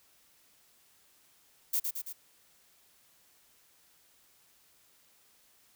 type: noise with echo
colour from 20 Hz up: violet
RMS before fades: -29 dBFS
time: 1.73-1.8 s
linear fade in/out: 10 ms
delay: 110 ms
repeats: 3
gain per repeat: -4 dB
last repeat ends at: 2.13 s
effects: white hiss -65 dBFS RMS until 5.75 s